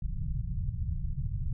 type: low-pass noise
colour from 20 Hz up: pink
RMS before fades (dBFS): -32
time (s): 0.02-1.53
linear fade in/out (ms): 5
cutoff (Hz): 160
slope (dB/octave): 48
effects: none